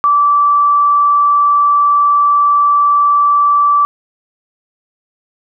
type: tone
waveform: sine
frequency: 1161 Hz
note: D6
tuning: 20 cents flat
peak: -7 dBFS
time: 0.04-3.85 s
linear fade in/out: 0 ms
effects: none